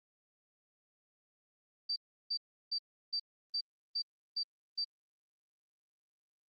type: tone bursts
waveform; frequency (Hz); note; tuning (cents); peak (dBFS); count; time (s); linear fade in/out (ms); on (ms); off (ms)
sine; 4655; D8; -16; -32; 8; 1.89-4.846; 10; 72; 340
effects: Opus 48 kbps